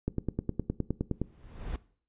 click train, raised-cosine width 3 ms, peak -16 dBFS, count 12, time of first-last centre 0.08-1.216 s, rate 9.68 Hz
brown noise with exponential growth, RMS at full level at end -33 dBFS, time 1.11-1.76 s, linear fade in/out 2 ms, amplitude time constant 140 ms
effects noise-tail reverb RT60 0.5 s tail -19 dB re dry + resampled to 8000 Hz

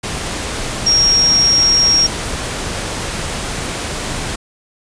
sine tone in noise, 5588 Hz, F8, in tune, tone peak -9 dBFS, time 0.86-2.07 s, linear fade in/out 10 ms, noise pink, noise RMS -22 dBFS, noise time 0.03-4.36 s, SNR +10 dB, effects resampled to 22050 Hz

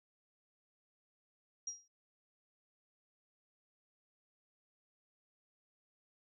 sine tone with exponential decay, 5700 Hz, F8, 34 cents sharp, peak -36 dBFS, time 1.67-1.88 s, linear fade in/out 5 ms, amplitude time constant 44 ms, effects noise-tail reverb RT60 0.1 s tail -23 dB re dry

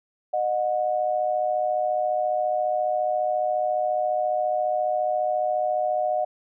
sine tone pair together, 614 / 728.5 Hz, D#5 / F#5, -23 / -27 cents, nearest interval minor third, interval 296 cents, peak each -24 dBFS, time 0.33-6.25 s, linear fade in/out 10 ms, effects none

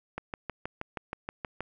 click train, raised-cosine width 0.5 ms, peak -19 dBFS, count 10, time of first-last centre 0.18-1.606 s, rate 6.31 Hz, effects none

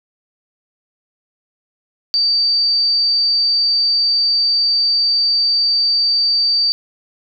sine tone, 4629 Hz, D8, 26 cents flat, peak -12 dBFS, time 2.14-6.72 s, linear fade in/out 0 ms, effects none

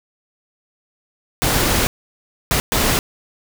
pink noise bursts at uneven times, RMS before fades -17 dBFS, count 3, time 1.42-1.87 / 2.51-2.6 / 2.72-2.99 s, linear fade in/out 0 ms, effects none

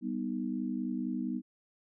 sine chord, G augmented, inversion none, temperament equal, 196 / 246.9 / 311.1 Hz, G3 / B3 / D#4, 0 / 0 / 0 cents, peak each -37 / -34 / -38 dBFS, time 0.01-1.42 s, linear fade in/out 50 ms, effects none

